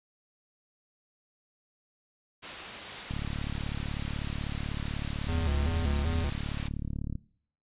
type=noise; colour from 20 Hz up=white; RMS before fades=-38 dBFS; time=2.42-6.69 s; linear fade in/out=20 ms
type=click train; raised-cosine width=5 ms; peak=-22 dBFS; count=147; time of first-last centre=3.11-7.154 s; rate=36.1 Hz
type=tone with vibrato; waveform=square; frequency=76.7 Hz; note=D#2; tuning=24 cents flat; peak=-29 dBFS; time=5.28-6.3 s; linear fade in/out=10 ms; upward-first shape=square; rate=2.6 Hz; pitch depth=130 cents each way
effects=noise-tail reverb RT60 0.6 s tail -22 dB re dry + resampled to 8000 Hz